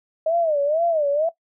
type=tone with vibrato; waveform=sine; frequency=622.3 Hz; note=D#5; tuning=in tune; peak=-17 dBFS; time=0.26-1.29 s; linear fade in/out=5 ms; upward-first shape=sine; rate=2.1 Hz; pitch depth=170 cents each way; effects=noise-tail reverb RT60 0.1 s tail -17 dB re dry